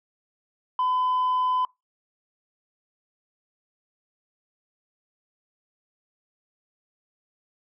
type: tone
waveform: sine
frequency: 1010 Hz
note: B5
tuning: 39 cents sharp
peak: -19 dBFS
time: 0.79-1.65 s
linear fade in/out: 2 ms
effects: noise-tail reverb RT60 0.2 s tail -24 dB re dry + tanh soft clip ceiling -19 dBFS